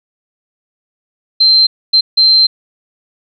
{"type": "tone bursts at uneven times", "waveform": "sine", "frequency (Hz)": 4125, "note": "C8", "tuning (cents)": -25, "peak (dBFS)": -5, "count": 3, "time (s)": [[1.4, 1.67], [1.93, 2.01], [2.17, 2.47]], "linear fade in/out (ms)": 10, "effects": []}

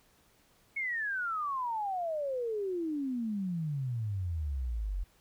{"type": "exponential sweep", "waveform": "sine", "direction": "down", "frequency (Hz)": [2217, 43.65], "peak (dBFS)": -31, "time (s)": [0.76, 5.04], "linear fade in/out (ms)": 10, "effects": ["pink hiss -66 dBFS RMS until 5.2 s"]}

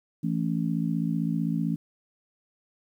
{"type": "harmonic tone", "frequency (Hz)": 55.6, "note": "A1", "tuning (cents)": 19, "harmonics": [3, 4, 5], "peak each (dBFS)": [-27, -29, -31], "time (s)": [0.23, 1.76], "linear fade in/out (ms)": 10, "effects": ["10-bit"]}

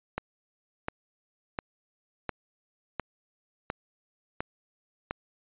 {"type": "click train", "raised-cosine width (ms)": 0.5, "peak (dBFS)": -15, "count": 8, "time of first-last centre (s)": [0.18, 5.11], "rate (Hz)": 1.42, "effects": ["resampled to 8000 Hz"]}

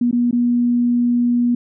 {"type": "tone with dropouts", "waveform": "sine", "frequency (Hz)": 241.3, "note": "B3", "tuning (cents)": -40, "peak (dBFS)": -13, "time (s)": [0.01, 1.55], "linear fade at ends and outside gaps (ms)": 5, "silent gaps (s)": [[0.112, 0.127], [0.311, 0.327]], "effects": []}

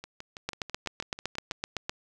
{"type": "two click trains", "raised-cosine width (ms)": 0.2, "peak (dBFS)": [-13, -23], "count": [12, 10], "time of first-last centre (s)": [[0.49, 1.895], [0.04, 1.518]], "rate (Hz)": [7.83, 6.09], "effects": []}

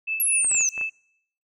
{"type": "tone with tremolo", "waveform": "sine", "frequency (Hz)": 2627, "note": "E7", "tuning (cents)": -7, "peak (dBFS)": -22, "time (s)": [0.07, 0.9], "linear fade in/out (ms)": 10, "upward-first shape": "triangle", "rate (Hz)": 4.3, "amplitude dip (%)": 100}
{"type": "linear sweep", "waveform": "sine", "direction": "down", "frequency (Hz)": [11510, 5920], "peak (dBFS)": -19, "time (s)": [0.2, 0.69], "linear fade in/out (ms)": 0}
{"type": "clicks", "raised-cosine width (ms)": 0.5, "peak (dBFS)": -25, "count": 6, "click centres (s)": [0.446, 0.514, 0.547, 0.608, 0.778, 0.812]}
{"effects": ["noise-tail reverb RT60 0.7 s tail -25 dB re dry"]}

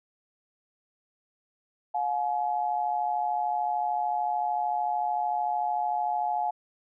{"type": "tone pair together", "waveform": "sine", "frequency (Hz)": [716, 849.4], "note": ["F5", "G#5"], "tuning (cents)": [43, 39], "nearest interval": "minor third", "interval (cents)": 296, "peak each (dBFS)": -28, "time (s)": [1.94, 6.51], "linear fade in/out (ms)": 10, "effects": []}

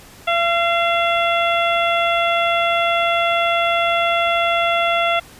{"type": "harmonic tone with a mistuned harmonic", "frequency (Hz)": 680, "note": "F5", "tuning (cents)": -46, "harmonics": [1, 2, 3, 4, 5], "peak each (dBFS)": [-18, -21, -23, -24, -25], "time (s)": [0.27, 5.2], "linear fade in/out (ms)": 10, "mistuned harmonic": 3, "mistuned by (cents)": 32, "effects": ["pink hiss -43 dBFS RMS until 5.39 s", "resampled to 32000 Hz"]}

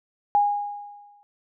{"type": "tone with exponential decay", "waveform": "sine", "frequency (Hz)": 820, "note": "G#5", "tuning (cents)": -22, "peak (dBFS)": -14, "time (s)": [0.35, 1.23], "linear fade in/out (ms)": 0, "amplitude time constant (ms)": 190, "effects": []}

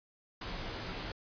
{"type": "noise with comb filter", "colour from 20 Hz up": "pink", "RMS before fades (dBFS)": -40, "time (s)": [0.41, 1.12], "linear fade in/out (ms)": 5, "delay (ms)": 14, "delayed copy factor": -0.6, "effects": ["resampled to 11025 Hz"]}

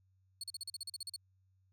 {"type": "tone bursts", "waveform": "30% pulse", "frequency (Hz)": 4374, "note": "C#8", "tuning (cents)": -24, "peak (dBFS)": -37, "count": 12, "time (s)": [0.41, 1.162], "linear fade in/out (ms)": 2, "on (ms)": 26, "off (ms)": 40, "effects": ["added 94 Hz sine -69 dBFS peak until 1.72 s"]}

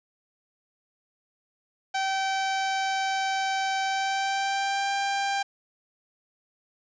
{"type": "tone with pitch glide", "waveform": "sawtooth", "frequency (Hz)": [772, 793.2], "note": ["G5", "G5"], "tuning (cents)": [-27, 20], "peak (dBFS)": -21, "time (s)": [1.94, 5.43], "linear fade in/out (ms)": 10, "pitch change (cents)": 47, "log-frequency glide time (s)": [3.84, 4.93], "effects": ["resampled to 16000 Hz", "8-bit"]}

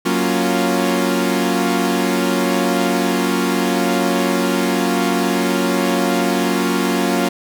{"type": "chord", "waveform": "sawtooth", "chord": "Gb major seventh", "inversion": "none", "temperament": "equal", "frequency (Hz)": [185, 233.1, 277.2, 349.2], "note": ["Gb3", "Bb3", "Db4", "F4"], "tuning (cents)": [0, 0, 0, 0], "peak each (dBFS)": -17, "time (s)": [0.05, 7.29], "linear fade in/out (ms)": 10, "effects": []}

